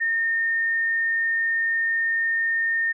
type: tone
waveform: sine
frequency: 1826 Hz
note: A#6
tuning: 36 cents flat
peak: -20 dBFS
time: 0-2.93 s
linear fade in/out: 20 ms
effects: none